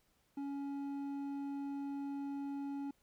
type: tone with hard clipping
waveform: sine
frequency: 280 Hz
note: C#4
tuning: 18 cents sharp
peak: -40 dBFS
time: 0.37-2.91 s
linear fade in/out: 5 ms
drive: 6 dB
effects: pink hiss -75 dBFS RMS until 3.02 s